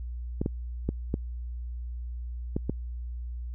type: clicks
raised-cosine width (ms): 3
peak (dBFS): -14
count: 6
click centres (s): 0.415 / 0.461 / 0.89 / 1.141 / 2.565 / 2.696
effects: added 60 Hz sine -33 dBFS peak until 3.54 s